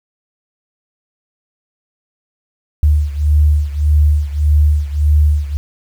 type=beating tone pair; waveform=sine; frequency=74.1 / 75.8 Hz; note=D2 / D#2; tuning=+16 / -45 cents; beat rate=1.7 Hz; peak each=-11 / -14 dBFS; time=2.83-5.57 s; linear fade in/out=0 ms; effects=7-bit